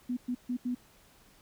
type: tone bursts at uneven times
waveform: sine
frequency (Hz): 246.9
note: B3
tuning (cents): 0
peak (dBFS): -29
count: 4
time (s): 0.09-0.17 / 0.28-0.35 / 0.49-0.57 / 0.65-0.75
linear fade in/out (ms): 10
effects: pink hiss -61 dBFS RMS until 1.41 s